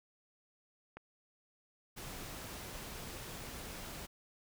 click, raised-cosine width 0.5 ms, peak -32 dBFS, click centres 0.97 s
pink noise, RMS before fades -46 dBFS, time 1.96-4.07 s, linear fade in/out 20 ms
effects none

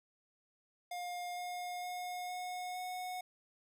square tone with pitch steps, 710 / 715.4 / 720.7 / 726.2 / 731.6 Hz, F5 / F5 / F#5 / F#5 / F#5, +28 / +41 / -46 / -33 / -20 cents, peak -40 dBFS, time 0.91-3.21 s, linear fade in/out 5 ms, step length 460 ms, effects none

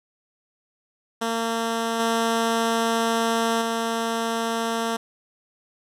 10% pulse tone with level steps, 228.5 Hz, A#3, 34 cents flat, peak -15 / -12 / -15 dBFS, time 1.21-4.97 s, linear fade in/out 10 ms, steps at 1.99 / 3.61 s, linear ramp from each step 10 ms, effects low-pass 12000 Hz 12 dB/octave

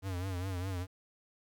square tone with vibrato, 92.5 Hz, F#2, in tune, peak -35 dBFS, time 0.02-0.87 s, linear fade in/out 50 ms, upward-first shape triangle, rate 4.9 Hz, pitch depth 110 cents each way, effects 11-bit

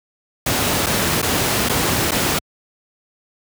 pink noise with dropouts, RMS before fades -18 dBFS, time 0.46-2.39 s, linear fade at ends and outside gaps 5 ms, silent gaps 0.862-0.866 / 1.218-1.226 / 1.689-1.694 / 2.11-2.117 s, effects high-pass 80 Hz 12 dB/octave

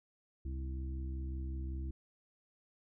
harmonic tone with a mistuned harmonic, 65.41 Hz, C2, in tune, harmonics 1 / 2 / 3 / 4 / 5, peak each -37 / -50 / -53 / -56 / -50 dBFS, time 0.45-1.91 s, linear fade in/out 5 ms, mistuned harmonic 1, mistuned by +83 cents, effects none

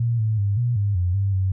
sine tone with pitch steps, 117.4 / 109.3 / 100.8 / 120.6 / 101.5 / 89.3 / 98.6 / 94.7 Hz, A#2 / A2 / G2 / B2 / G#2 / F2 / G2 / F#2, +13 / -11 / +49 / -41 / -39 / +39 / +11 / +41 cents, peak -18 dBFS, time 0-1.52 s, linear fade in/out 5 ms, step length 190 ms, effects none

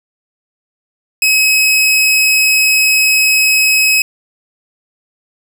sawtooth tone, 2555 Hz, D#7, 45 cents sharp, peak -5 dBFS, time 1.22-4.02 s, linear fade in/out 2 ms, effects none

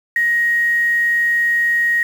sine tone with quantisation, 1881 Hz, A#6, 15 cents sharp, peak -13 dBFS, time 0.16-2.03 s, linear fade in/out 2 ms, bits 6, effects none

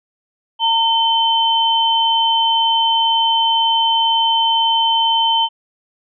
sine tone pair together, 910 / 3079 Hz, A#5 / G7, -42 / -32 cents, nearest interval octave + major sixth, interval 2110 cents, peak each -15 dBFS, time 0.59-5.49 s, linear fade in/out 50 ms, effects none

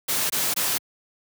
white noise bursts, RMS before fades -24 dBFS, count 3, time 0.08-0.782 s, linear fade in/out 10 ms, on 220 ms, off 21 ms, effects high-pass 100 Hz 12 dB/octave

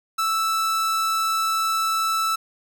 45% pulse tone, 1318.5 Hz, E6, in tune, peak -20 dBFS, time 0.18-2.36 s, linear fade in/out 10 ms, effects none

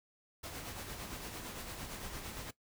pink noise with tremolo, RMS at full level -43 dBFS, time 0.43-2.51 s, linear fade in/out 10 ms, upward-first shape sine, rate 8.8 Hz, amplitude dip 40%, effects noise-tail reverb RT60 0.1 s tail -18 dB re dry

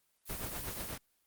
blue noise, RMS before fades -44 dBFS, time 0.25-0.95 s, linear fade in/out 50 ms
pink noise with tremolo, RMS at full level -39 dBFS, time 0.29-0.98 s, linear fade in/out 5 ms, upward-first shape triangle, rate 8.2 Hz, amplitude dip 70%
effects white hiss -75 dBFS RMS until 1.26 s + Opus 24 kbps

